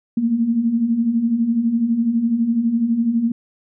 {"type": "beating tone pair", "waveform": "sine", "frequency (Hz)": [222.4, 234.4], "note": ["A3", "A#3"], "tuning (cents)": [19, 10], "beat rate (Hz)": 12, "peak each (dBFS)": [-23, -16], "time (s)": [0.17, 3.32], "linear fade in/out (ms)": 5, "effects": []}